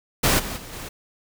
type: noise with level steps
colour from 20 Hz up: pink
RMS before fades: -18 / -31 / -39 / -35 dBFS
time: 0.23-0.89 s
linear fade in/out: 10 ms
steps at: 0.38 / 0.56 / 0.72 s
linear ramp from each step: 20 ms
effects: none